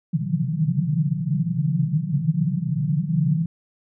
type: band-pass noise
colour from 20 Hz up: white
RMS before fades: -22 dBFS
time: 0.13-3.46 s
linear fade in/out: 5 ms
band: 130 to 180 Hz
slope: 96 dB/octave
effects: none